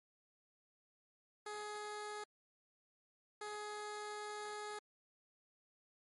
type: tone bursts at uneven times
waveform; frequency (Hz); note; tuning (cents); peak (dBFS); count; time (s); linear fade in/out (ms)
15% pulse; 419.6; G#4; +18; -37; 2; 1.46-2.24 / 3.41-4.79; 5
effects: MP3 48 kbps